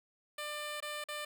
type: tone with dropouts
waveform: 10% pulse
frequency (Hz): 596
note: D5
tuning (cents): +25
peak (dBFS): -30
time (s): 0.38-1.25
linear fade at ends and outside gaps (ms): 5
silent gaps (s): 0.804-0.824 / 1.041-1.085
effects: none